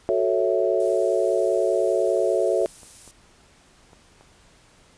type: chord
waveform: sine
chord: F# minor seventh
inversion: none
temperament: equal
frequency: 370 / 440 / 554.4 / 659.3 Hz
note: F#4 / A4 / C#5 / E5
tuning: 0 / 0 / 0 / 0 cents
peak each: -24 dBFS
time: 0.09-2.66 s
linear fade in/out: 0 ms
type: noise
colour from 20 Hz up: violet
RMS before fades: -40 dBFS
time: 0.8-3.11 s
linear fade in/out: 0 ms
type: clicks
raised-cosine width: 1 ms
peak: -34 dBFS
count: 6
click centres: 2.17 / 2.616 / 2.832 / 3.077 / 3.932 / 4.21 s
effects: pink hiss -55 dBFS RMS until 4.97 s + resampled to 22050 Hz